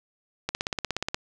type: click train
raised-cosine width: 0.2 ms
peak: -10 dBFS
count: 12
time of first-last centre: 0.49-1.145 s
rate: 16.8 Hz
effects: none